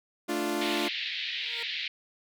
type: chord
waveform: sawtooth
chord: D minor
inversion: second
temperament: equal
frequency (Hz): 220 / 293.7 / 349.2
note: A3 / D4 / F4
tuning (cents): 0 / 0 / 0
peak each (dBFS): -32 / -28 / -27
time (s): 0.28-0.89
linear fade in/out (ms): 20
type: band-pass noise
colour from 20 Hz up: white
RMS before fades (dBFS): -34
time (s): 0.61-1.88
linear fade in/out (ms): 5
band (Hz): 1900 to 4100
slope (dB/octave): 48
type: tone with exponential growth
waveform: 15% pulse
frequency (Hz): 466.2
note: A#4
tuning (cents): 0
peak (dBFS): -33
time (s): 1.28-1.63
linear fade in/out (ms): 1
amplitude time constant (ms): 74
effects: none